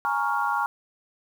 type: chord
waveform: sine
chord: Bb minor seventh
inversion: third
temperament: equal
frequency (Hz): 830.6 / 932.3 / 1108.7 / 1396.9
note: Ab5 / Bb5 / Db6 / F6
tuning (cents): 0 / 0 / 0 / 0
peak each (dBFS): -28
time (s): 0.05-0.66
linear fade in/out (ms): 0
effects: 8-bit